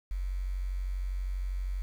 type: tone with quantisation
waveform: sine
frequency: 46.25 Hz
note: F#1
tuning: in tune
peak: -30 dBFS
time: 0.11-1.82 s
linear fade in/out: 0 ms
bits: 9
effects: none